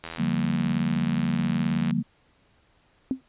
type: click train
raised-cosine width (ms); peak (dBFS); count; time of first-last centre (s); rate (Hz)
0.3; -19; 155; 0.04-1.909; 82.4
type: chord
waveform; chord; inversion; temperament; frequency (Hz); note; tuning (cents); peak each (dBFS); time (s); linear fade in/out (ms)
sine; G minor seventh; second; equal with one note detuned; 146.83 / 177.15 / 196 / 233.1; D3 / F3 / G3 / Bb3; 0 / +25 / 0 / 0; -29 / -28 / -29 / -26; 0.18-2.03; 20
type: tone with exponential decay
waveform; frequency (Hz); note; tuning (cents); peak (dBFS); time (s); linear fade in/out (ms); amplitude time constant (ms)
sine; 261.6; C4; 0; -18; 3.11-3.21; 1; 21
effects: pink hiss -63 dBFS RMS until 3.28 s + resampled to 8000 Hz